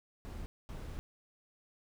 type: noise bursts at uneven times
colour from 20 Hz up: brown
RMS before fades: -43 dBFS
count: 2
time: 0.25-0.46 / 0.69-0.99 s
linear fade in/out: 0 ms
effects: none